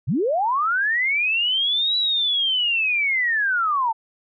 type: linear two-way sweep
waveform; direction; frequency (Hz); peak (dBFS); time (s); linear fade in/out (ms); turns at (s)
sine; up then down; 93.8 to 3951 to 865; -18; 0.07-3.93; 20; 1.97
effects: none